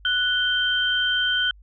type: tone pair together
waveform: sine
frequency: 1480 / 3129 Hz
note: F#6 / G7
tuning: 0 / -4 cents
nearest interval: octave + minor second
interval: 1296 cents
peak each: -22 dBFS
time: 0.05-1.51 s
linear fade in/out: 2 ms
effects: added 50 Hz sine -46 dBFS peak until 1.62 s